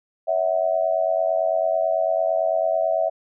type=tone with amplitude modulation; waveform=sine; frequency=653 Hz; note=E5; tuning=17 cents flat; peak=-14 dBFS; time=0.27-3.1 s; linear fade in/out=20 ms; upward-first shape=sine; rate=89 Hz; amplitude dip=95%; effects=none